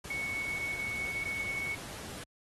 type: tone in noise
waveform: sine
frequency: 2217 Hz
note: C#7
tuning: in tune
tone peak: -33 dBFS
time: 0.1-1.75 s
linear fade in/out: 5 ms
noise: pink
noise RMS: -44 dBFS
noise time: 0.04-2.24 s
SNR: +8 dB
effects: high-pass 60 Hz 12 dB/octave + AAC 32 kbps